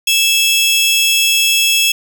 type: tone pair together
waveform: sawtooth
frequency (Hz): 2637 / 3322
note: E7 / G#7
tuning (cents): 0 / 0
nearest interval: major third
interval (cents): 400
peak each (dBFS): -10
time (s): 0.07-1.92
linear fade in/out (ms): 5
effects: none